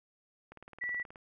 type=click train; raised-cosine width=0.5 ms; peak=-34 dBFS; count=13; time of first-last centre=0.52-1.158 s; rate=18.8 Hz
type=tone; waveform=sine; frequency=1954 Hz; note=B6; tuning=19 cents flat; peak=-33 dBFS; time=0.81-1.03 s; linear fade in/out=10 ms
effects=none